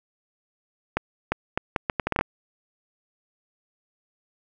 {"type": "accelerating click train", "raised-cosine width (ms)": 0.5, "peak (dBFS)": -7, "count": 11, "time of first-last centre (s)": [0.97, 2.211], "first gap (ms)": 350, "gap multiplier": 0.73, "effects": []}